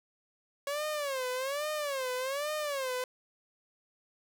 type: tone with vibrato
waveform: sawtooth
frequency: 554.4 Hz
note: C#5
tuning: in tune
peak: -28 dBFS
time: 0.67-3.04 s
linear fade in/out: 2 ms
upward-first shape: sine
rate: 1.2 Hz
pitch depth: 170 cents each way
effects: none